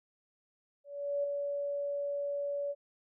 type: tone with ADSR envelope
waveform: sine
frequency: 570 Hz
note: C#5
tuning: 48 cents sharp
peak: -28 dBFS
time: 0.84-2.75 s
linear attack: 400 ms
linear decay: 3 ms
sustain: -4 dB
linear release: 43 ms
effects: none